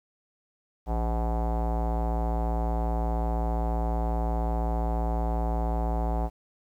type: tone with low-pass filter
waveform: square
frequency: 57.2 Hz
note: A#1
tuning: 32 cents flat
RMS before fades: -27 dBFS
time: 0.86-6.3 s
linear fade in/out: 50 ms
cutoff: 790 Hz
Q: 4.6
effects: 10-bit